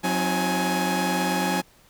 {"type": "tone cluster", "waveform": "sawtooth", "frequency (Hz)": [182.4, 264.5, 315.5, 837], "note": ["F#3", "C4", "D#4", "G#5"], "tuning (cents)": [-24, 19, 24, 13], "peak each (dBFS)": [-22, -26, -28, -22], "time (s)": [0.03, 1.62], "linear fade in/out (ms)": 20, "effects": ["pink hiss -56 dBFS RMS until 1.89 s"]}